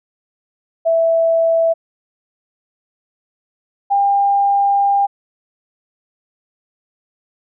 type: tone pair in turn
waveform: sine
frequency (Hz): 659.3 / 800.2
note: E5 / G5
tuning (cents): 0 / +35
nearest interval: minor third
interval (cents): 335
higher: second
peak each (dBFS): -11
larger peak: neither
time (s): 0.85-1.74 / 3.9-5.07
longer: second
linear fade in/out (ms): 20
effects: none